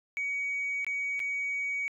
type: tone with dropouts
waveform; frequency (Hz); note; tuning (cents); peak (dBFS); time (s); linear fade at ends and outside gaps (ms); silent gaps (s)
sine; 2255; C#7; +29; -28; 0.17-1.88; 0; 0.846-0.866 / 1.194-1.201
effects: tanh soft clip ceiling -26 dBFS